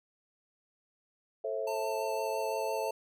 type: chord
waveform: sine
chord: A minor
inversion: none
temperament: equal with one note detuned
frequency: 440 / 536.4 / 659.3 Hz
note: A4 / C5 / E5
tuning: 0 / +43 / 0 cents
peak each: -36 dBFS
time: 1.44-2.91 s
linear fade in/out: 5 ms
type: tone with vibrato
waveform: square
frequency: 890 Hz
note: A5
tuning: 20 cents sharp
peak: -37 dBFS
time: 1.67-2.91 s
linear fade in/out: 5 ms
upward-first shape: sine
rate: 5.9 Hz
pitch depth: 17 cents each way
effects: none